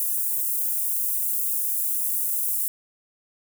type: high-pass noise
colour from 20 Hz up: white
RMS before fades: -25 dBFS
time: 0-2.68 s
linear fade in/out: 0 ms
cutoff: 9600 Hz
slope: 24 dB/octave
effects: none